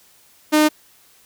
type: tone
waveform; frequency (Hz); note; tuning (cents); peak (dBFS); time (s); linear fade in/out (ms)
sawtooth; 305.1; D#4; -34; -8; 0.52-0.69; 20
effects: white hiss -53 dBFS RMS until 1.25 s